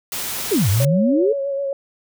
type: noise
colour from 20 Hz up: white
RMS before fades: -26 dBFS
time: 0.12-0.85 s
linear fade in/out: 2 ms
type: exponential two-way sweep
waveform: sine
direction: down then up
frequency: 466.2 to 92.5 to 466.2 Hz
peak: -14 dBFS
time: 0.51-1.33 s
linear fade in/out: 10 ms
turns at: 0.69 s
type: tone with vibrato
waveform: sine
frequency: 554.4 Hz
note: C#5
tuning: in tune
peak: -20 dBFS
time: 0.8-1.73 s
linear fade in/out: 2 ms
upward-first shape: sine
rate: 7.7 Hz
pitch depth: 26 cents each way
effects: none